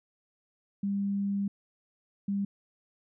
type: tone bursts at uneven times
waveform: sine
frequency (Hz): 199.5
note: G3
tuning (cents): +31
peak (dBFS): -27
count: 2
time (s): 0.83-1.48 / 2.28-2.45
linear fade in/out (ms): 5
effects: none